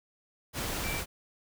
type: tone in noise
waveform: sine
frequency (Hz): 2334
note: D7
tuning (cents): -11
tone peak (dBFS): -36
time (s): 0.82-1.02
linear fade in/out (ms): 50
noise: pink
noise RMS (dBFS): -34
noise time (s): 0.53-1.06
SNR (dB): -5
effects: none